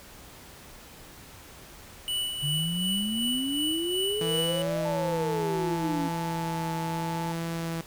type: tone with tremolo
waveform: square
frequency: 2958 Hz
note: F#7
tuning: 1 cent flat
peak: -27 dBFS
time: 2.08-4.62 s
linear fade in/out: 0 ms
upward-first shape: sine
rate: 2.7 Hz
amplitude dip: 50%
type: exponential two-way sweep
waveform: sine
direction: up then down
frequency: 142.3 to 622.3 to 273.2 Hz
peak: -28 dBFS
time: 2.42-6.09 s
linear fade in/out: 20 ms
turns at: 4.81 s
type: tone with vibrato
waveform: sawtooth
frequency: 164.81 Hz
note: E3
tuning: in tune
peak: -26 dBFS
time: 4.21-7.81 s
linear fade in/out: 2 ms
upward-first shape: triangle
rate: 0.69 Hz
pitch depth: 19 cents each way
type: tone with pitch glide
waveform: sine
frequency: 880 to 869.9 Hz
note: A5 to A5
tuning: 0 to -20 cents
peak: -33 dBFS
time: 4.85-7.32 s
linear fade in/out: 2 ms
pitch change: -20 cents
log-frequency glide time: 5.19-5.68 s
effects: pink hiss -48 dBFS RMS until 7.86 s